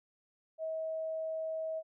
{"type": "tone", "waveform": "sine", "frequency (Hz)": 640, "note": "D#5", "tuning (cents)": 49, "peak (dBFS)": -34, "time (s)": [0.58, 1.83], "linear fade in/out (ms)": 50, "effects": []}